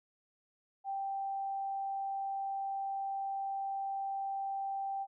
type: tone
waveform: sine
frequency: 784 Hz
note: G5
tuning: in tune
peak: -34 dBFS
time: 0.84-5.07 s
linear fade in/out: 50 ms
effects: none